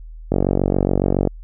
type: click train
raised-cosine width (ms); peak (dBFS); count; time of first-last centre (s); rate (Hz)
2; -3; 46; 0.32-1.273; 47.2
effects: added 40 Hz sine -33 dBFS peak until 1.43 s